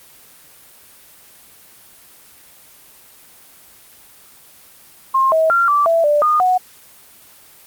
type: tone with pitch steps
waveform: sine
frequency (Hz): 1064 / 641 / 1379 / 1164 / 664 / 590 / 1223 / 736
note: C6 / E5 / F6 / D6 / E5 / D5 / D#6 / F#5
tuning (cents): +29 / -49 / -22 / -16 / +12 / +8 / -30 / -9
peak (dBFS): -11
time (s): 5.14-6.58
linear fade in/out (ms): 10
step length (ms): 180
effects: white hiss -45 dBFS RMS until 7.66 s + Opus 24 kbps